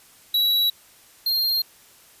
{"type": "tone pair in turn", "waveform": "square", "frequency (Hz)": [3906, 4205], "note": ["B7", "C8"], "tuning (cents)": [-20, 8], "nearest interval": "minor second", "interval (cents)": 128, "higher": "second", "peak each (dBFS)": [-18, -20], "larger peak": "first", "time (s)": [[0.34, 0.7], [1.26, 1.62]], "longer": "neither", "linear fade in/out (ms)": 5, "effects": ["white hiss -52 dBFS RMS until 2.2 s", "resampled to 32000 Hz"]}